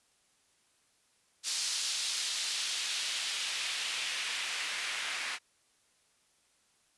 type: noise with band-pass filter sweep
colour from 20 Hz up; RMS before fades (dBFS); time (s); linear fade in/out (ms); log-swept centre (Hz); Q
white; -35; 1.43-5.39; 50; 4900 to 2000; 1.3
effects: white hiss -70 dBFS RMS until 6.97 s + resampled to 24000 Hz